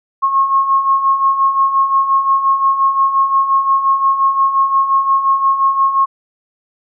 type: beating tone pair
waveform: sine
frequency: 1081 / 1086.7 Hz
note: C#6 / C#6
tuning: -44 / -35 cents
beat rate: 5.7 Hz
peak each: -18 / -11 dBFS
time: 0.22-6.06 s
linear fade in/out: 20 ms
effects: none